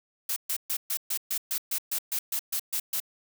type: noise bursts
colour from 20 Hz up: blue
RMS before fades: -29 dBFS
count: 14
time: 0.29-3.002 s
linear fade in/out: 5 ms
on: 73 ms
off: 130 ms
effects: none